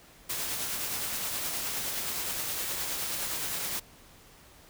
white noise with tremolo, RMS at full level -32 dBFS, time 0.29-3.8 s, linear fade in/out 10 ms, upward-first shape triangle, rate 9.6 Hz, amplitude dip 30%, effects pink hiss -55 dBFS RMS until 4.69 s

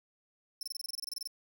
sawtooth tone bursts, 5330 Hz, E8, 18 cents sharp, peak -33 dBFS, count 15, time 0.61-1.274 s, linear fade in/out 2 ms, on 20 ms, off 26 ms, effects none

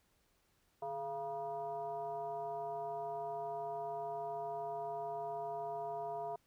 sine tone with frequency modulation, 689 Hz, F5, 24 cents flat, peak -38 dBFS, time 0.82-6.36 s, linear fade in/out 5 ms, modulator 269 Hz, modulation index 0.97, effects pink hiss -75 dBFS RMS until 6.46 s

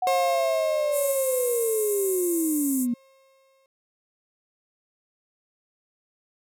sine linear sweep, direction down, 740 to 234 Hz, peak -22 dBFS, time 0.02-2.94 s, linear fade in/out 5 ms
35% pulse tone with exponential decay, 536 Hz, C5, 42 cents sharp, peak -20 dBFS, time 0.07-3.66 s, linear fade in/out 1 ms, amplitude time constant 780 ms
pink band-pass noise, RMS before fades -32 dBFS, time 0.91-2.87 s, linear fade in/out 50 ms, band 7400 to 14000 Hz, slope 48 dB/octave
effects none

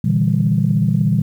sine chord, E half-diminished seventh, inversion second, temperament just, 118.67 / 148.33 / 164.81 / 197.78 Hz, Bb2 / D3 / E3 / G3, +31 / +18 / 0 / +16 cents, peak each -18 dBFS, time 0.04-1.22 s, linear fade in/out 5 ms, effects tanh soft clip ceiling -3 dBFS + 8-bit

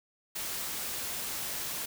white noise, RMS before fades -36 dBFS, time 0.35-1.86 s, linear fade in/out 10 ms, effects none

